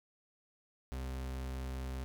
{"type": "tone", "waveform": "40% pulse", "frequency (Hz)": 65, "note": "C2", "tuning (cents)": -11, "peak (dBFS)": -37, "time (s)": [0.92, 2.04], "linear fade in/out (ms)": 0, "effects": []}